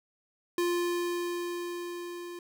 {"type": "tone with level ramp", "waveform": "square", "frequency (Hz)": 349.2, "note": "F4", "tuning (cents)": 0, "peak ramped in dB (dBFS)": [-26, -40], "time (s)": [0.58, 2.39], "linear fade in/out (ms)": 2, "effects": []}